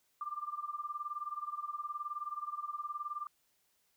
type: tone with tremolo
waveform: sine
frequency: 1189 Hz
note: D6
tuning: 21 cents sharp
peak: -34 dBFS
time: 0.21-3.27 s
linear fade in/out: 2 ms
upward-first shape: sine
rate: 19 Hz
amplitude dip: 85%
effects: white hiss -75 dBFS RMS until 3.96 s